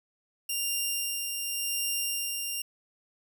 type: tone with tremolo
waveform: 10% pulse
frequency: 2792 Hz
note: F7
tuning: 1 cent flat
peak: -19 dBFS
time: 0.49-2.62 s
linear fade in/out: 5 ms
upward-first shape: sine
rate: 0.89 Hz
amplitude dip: 35%
effects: none